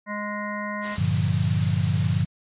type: harmonic tone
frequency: 207.7 Hz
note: G#3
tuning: in tune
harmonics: 1 / 3 / 5 / 7 / 9 / 10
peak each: -32 / -35 / -33 / -39 / -34 / -41 dBFS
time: 0.06-0.98 s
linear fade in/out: 50 ms
type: noise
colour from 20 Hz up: white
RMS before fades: -35 dBFS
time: 0.81-2.26 s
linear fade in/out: 50 ms
type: chord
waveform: sine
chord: G minor seventh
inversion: none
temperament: equal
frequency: 98 / 116.54 / 146.83 / 174.61 Hz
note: G2 / Bb2 / D3 / F3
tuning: 0 / 0 / 0 / 0 cents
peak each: -24 / -26 / -25 / -27 dBFS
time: 0.98-2.25 s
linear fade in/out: 5 ms
effects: resampled to 8000 Hz